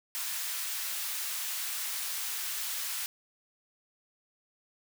white high-pass noise, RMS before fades -35 dBFS, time 0.15-3.06 s, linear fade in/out 0 ms, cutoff 1200 Hz, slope 12 dB/octave, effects none

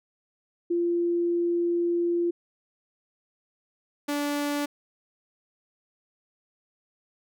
sine / sawtooth tone pair in turn, 344.7 / 289.9 Hz, F4 / D4, -23 / -22 cents, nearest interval minor third, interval 299 cents, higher first, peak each -22 dBFS, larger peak neither, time 0.7-2.31 / 4.08-4.66 s, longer first, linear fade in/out 10 ms, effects none

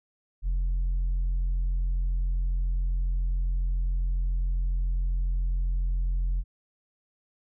triangle tone with tanh clipping, 43.65 Hz, F1, in tune, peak -24 dBFS, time 0.42-6.44 s, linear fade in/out 50 ms, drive 7 dB, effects none

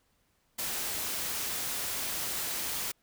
white noise, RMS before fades -34 dBFS, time 0.58-2.92 s, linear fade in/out 10 ms, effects pink hiss -72 dBFS RMS until 3.02 s

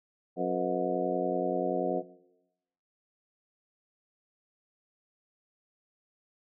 harmonic tone with a mistuned harmonic, 90.5 Hz, F#2, 38 cents flat, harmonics 2 / 3 / 4 / 5 / 6 / 7 / 8, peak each -35 / -35 / -35 / -35 / -35 / -35 / -35 dBFS, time 0.36-2.03 s, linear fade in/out 50 ms, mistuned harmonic 6, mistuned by -100 cents, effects noise-tail reverb RT60 0.9 s tail -18 dB re dry

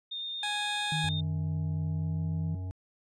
sine tone with vibrato, 3646 Hz, A#7, 39 cents flat, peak -34 dBFS, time 0.11-1.21 s, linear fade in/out 10 ms, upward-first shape sine, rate 8.9 Hz, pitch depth 9 cents each way
15% pulse tone, 830.6 Hz, G#5, in tune, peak -25 dBFS, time 0.43-1.09 s, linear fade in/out 2 ms
sine tone with pitch glide, 155.8 to 160.55 Hz, D#3 to E3, +3 to -45 cents, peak -30 dBFS, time 0.92-2.55 s, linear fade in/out 2 ms, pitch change +52 cents, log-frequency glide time 1.82-2.29 s
harmonic tone, 92.5 Hz, F#2, in tune, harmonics 1 / 3 / 5 / 7 / 9, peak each -33 / -48 / -56 / -57 / -58 dBFS, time 1.04-2.71 s, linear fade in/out 0 ms
effects resampled to 22050 Hz

